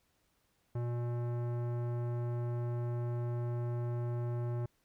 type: tone with tanh clipping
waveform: sine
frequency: 120 Hz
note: B2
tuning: 49 cents flat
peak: -35 dBFS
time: 0.75-4.66 s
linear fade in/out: 5 ms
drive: 17 dB
effects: pink hiss -75 dBFS RMS until 4.84 s